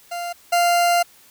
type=tone pair in turn; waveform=40% pulse; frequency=696 / 696 Hz; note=F5 / F5; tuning=-6 / -6 cents; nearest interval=unison; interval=0 cents; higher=neither; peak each=-25 / -14 dBFS; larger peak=second; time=0.11-0.33 / 0.52-1.03 s; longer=second; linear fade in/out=10 ms; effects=white hiss -51 dBFS RMS until 1.3 s